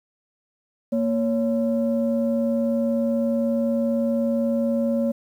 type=tone pair together; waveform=sine; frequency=232.9 / 558 Hz; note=A#3 / C#5; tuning=-1 / +11 cents; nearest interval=octave + minor third; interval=1512 cents; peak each=-20 / -23 dBFS; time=0.92-5.12 s; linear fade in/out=10 ms; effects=tanh soft clip ceiling -13 dBFS + 9-bit